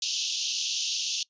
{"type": "band-pass noise", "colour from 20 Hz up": "white", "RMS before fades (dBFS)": -30, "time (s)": [0.02, 1.23], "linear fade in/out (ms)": 2, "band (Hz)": [2700, 6600], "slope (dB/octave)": 96, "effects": ["noise-tail reverb RT60 0.1 s tail -23 dB re dry", "resampled to 16000 Hz"]}